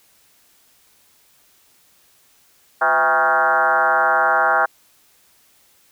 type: tone with frequency modulation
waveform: sine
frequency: 1100 Hz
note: C#6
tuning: 14 cents flat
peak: -13 dBFS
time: 2.81-4.66 s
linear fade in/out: 10 ms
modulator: 148 Hz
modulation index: 3.2
effects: white hiss -56 dBFS RMS until 5.91 s